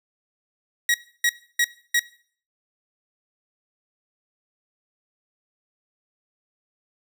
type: tone bursts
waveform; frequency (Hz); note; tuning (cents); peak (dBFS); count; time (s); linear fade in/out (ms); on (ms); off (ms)
sawtooth; 1905; A#6; +37; -14; 4; 0.89-1.994; 2; 51; 300
effects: noise-tail reverb RT60 0.5 s tail -19 dB re dry